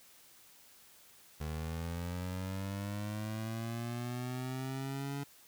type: linear sweep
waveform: 25% pulse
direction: up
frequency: 76 to 141.9 Hz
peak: -33 dBFS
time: 1.4-5.24 s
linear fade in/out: 10 ms
effects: white hiss -60 dBFS RMS until 5.47 s